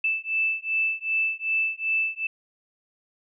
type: beating tone pair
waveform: sine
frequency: 2637 / 2639.6 Hz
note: E7 / E7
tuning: 0 / +2 cents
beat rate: 2.6 Hz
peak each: -26 dBFS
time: 0.04-2.27 s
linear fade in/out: 5 ms
effects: none